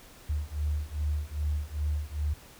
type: beating tone pair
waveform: sine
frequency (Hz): 73.42 / 75.92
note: D2 / D#2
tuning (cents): 0 / -42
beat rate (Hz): 2.5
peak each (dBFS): -31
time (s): 0.29-2.34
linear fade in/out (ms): 10
effects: pink hiss -52 dBFS RMS until 2.59 s